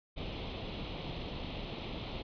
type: noise with comb filter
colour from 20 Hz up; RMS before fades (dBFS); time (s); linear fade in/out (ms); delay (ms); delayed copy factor
pink; -40; 0.16-2.23; 20; 0.31; +0.7
effects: resampled to 11025 Hz